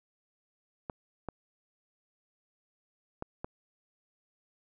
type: clicks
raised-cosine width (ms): 1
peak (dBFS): -22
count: 4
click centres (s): 0.898 / 1.287 / 3.224 / 3.445
effects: none